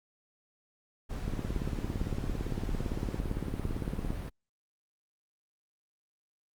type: noise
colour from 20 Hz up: brown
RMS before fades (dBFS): -36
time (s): 1.09-4.3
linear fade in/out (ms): 20
type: click train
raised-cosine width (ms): 3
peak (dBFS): -21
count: 51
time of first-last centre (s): 1.28-4.105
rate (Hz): 17.7
effects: Opus 48 kbps